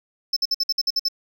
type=tone bursts; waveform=triangle; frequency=5274 Hz; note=E8; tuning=in tune; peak=-17 dBFS; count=9; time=0.33-1.085 s; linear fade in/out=5 ms; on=35 ms; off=55 ms; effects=none